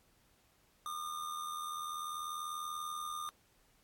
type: tone with amplitude modulation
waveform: square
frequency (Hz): 1212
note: D#6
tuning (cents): -46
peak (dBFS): -37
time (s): 0.86-3.29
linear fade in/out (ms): 0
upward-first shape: sine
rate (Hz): 80.4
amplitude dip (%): 55
effects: pink hiss -70 dBFS RMS until 3.83 s + AAC 64 kbps